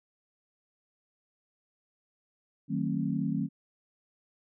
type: chord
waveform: sine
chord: D# diminished seventh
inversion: none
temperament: just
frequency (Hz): 155.56 / 186.68 / 224 / 268.8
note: D#3 / F#3 / A3 / C4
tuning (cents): 0 / +16 / +31 / +47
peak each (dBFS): -33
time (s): 2.68-3.49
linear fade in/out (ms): 50
effects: none